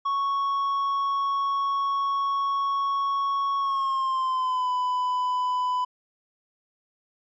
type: tone with pitch glide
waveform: triangle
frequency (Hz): 1108.7 to 999.2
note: C#6 to B5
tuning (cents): 0 to +20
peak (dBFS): -21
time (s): 0.05-5.85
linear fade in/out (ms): 10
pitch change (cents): -180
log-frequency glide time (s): 3.59-4.7
effects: resampled to 16000 Hz